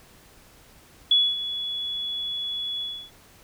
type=tone with ADSR envelope; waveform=sine; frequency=3393 Hz; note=G#7; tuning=36 cents sharp; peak=-14 dBFS; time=1.11-3.11 s; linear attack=4 ms; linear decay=240 ms; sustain=-13 dB; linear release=300 ms; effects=pink hiss -53 dBFS RMS until 3.43 s